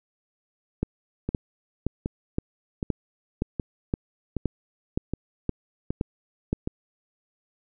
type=two click trains; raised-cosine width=3 ms; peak=-14 / -11 dBFS; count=8 / 12; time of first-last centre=1.29-6.675 / 0.83-6.529 s; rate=1.3 / 1.93 Hz; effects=none